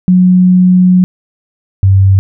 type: tone pair in turn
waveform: sine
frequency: 182.4 / 96.62 Hz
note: F#3 / G2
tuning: -24 / -25 cents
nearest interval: major seventh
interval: 1101 cents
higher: first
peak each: -3 dBFS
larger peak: neither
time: 0.08-1.04 / 1.83-2.19 s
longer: first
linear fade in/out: 0 ms
effects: none